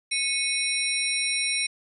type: tone cluster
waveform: sine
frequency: 2201 / 2490 / 3965 / 5570 / 8990 Hz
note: C#7 / D#7 / B7 / F8 / C#9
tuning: -13 / +1 / +6 / -5 / +23 cents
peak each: -30 dBFS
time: 0.11-1.67 s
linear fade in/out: 10 ms
effects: none